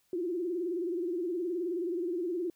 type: tone with vibrato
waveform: sine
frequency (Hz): 349.3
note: F4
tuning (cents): 0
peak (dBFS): -30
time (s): 0.13-2.5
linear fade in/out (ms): 2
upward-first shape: sine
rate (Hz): 19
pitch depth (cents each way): 110
effects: white hiss -72 dBFS RMS until 2.55 s